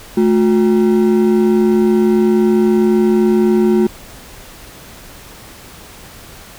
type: ring-modulated tone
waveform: triangle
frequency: 288.8 Hz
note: D4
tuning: 29 cents flat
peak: -4 dBFS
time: 0.17-3.87 s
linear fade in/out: 5 ms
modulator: 71.9 Hz
effects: pink hiss -37 dBFS RMS until 6.58 s